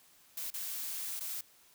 blue noise with dropouts, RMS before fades -39 dBFS, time 0.37-1.41 s, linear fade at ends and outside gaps 5 ms, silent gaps 0.504-0.539 / 1.196-1.206 s, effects white hiss -63 dBFS RMS until 1.74 s

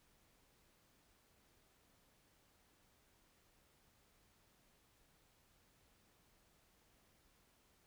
silence, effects pink hiss -73 dBFS RMS until 7.86 s

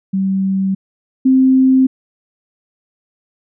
sine tone pair in turn, 192.3 / 261.8 Hz, G3 / C4, -33 / +1 cents, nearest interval perfect fourth, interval 534 cents, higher second, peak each -13 / -7 dBFS, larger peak second, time 0.13-0.75 / 1.25-1.87 s, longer neither, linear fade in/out 10 ms, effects none

